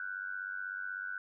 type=tone with amplitude modulation; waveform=sine; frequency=1489 Hz; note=F#6; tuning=11 cents sharp; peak=-33 dBFS; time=0-1.18 s; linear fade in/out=2 ms; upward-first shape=sine; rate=96.2 Hz; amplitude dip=85%; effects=none